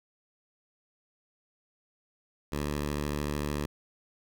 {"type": "tone", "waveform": "10% pulse", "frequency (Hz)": 73.4, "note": "D2", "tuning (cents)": 0, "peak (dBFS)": -22, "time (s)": [2.52, 3.66], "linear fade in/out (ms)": 5, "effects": []}